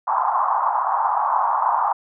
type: band-pass noise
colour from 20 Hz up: white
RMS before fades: -20 dBFS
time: 0.07-1.93 s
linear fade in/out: 10 ms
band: 790 to 1100 Hz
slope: 48 dB/octave
effects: none